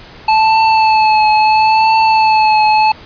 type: tone with vibrato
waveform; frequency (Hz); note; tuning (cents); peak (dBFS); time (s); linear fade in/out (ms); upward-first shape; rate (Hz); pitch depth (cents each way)
square; 872; A5; -16; -8; 0.28-2.92; 5; triangle; 0.74; 33
effects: pink hiss -36 dBFS RMS until 3.05 s + resampled to 11025 Hz